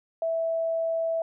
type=tone; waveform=sine; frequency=657 Hz; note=E5; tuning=6 cents flat; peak=-24 dBFS; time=0.22-1.22 s; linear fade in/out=2 ms; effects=none